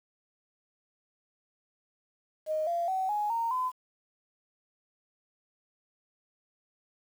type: tone with pitch steps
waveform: sine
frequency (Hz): 622.3 / 686.5 / 757.3 / 835.5 / 921.7 / 1016.8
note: D#5 / F5 / F#5 / G#5 / A#5 / C6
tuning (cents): 0 / -30 / +40 / +10 / -20 / -50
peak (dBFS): -27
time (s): 2.46-3.72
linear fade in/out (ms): 50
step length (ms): 210
effects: 9-bit